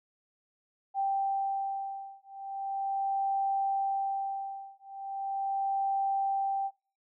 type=beating tone pair; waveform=sine; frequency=784 / 784.39 Hz; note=G5 / G5; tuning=0 / +1 cents; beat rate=0.39 Hz; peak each=-32 / -32 dBFS; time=0.94-6.71 s; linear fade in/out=50 ms; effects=noise-tail reverb RT60 0.3 s tail -17 dB re dry